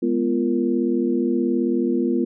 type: tone cluster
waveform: sine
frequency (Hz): 210.5 / 249.3 / 344.4 / 466.8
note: G#3 / B3 / F4 / A#4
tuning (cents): +24 / +16 / -24 / +2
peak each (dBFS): -26 / -21 / -22 / -30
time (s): 0.02-2.25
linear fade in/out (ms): 10
effects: none